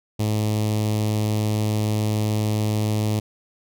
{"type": "tone with notch filter", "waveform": "sawtooth", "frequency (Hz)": 106.9, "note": "A2", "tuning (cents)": -49, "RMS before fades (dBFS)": -22, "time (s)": [0.19, 3.2], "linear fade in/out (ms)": 10, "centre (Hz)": 1500, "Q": 0.76, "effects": []}